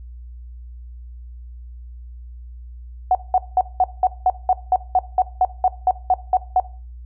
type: tone bursts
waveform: sine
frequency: 740 Hz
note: F#5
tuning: in tune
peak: -11 dBFS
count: 16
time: 3.11-6.6 s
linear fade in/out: 2 ms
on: 40 ms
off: 190 ms
effects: noise-tail reverb RT60 0.4 s tail -19 dB re dry + added 60 Hz sine -34 dBFS peak until 7.05 s